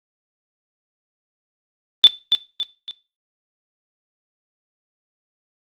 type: tone with echo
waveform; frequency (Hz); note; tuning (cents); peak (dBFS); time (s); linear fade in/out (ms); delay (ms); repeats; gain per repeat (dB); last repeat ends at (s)
sine; 3520; A7; 0; -3; 2.04-2.07; 0; 280; 3; -8; 2.91
effects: noise-tail reverb RT60 0.3 s tail -17 dB re dry + Opus 24 kbps